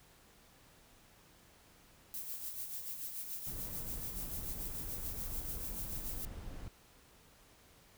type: noise with tremolo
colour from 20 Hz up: violet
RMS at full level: -41 dBFS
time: 2.14-6.25 s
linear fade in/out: 0 ms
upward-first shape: sine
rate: 6.9 Hz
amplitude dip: 50%
type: noise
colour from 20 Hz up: brown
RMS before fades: -45 dBFS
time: 3.47-6.68 s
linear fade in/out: 2 ms
effects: pink hiss -63 dBFS RMS until 7.97 s